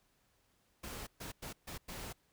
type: noise bursts at uneven times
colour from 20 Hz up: pink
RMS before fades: -45 dBFS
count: 5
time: 0.83-1.07 / 1.2-1.32 / 1.42-1.53 / 1.67-1.78 / 1.88-2.13 s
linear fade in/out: 10 ms
effects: pink hiss -74 dBFS RMS until 2.32 s